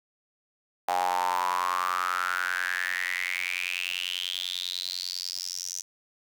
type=tone with high-pass filter sweep; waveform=sawtooth; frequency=90.2 Hz; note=F#2; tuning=44 cents flat; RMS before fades=-30 dBFS; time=0.88-5.82 s; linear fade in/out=5 ms; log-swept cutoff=770 to 6100 Hz; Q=8.2; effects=none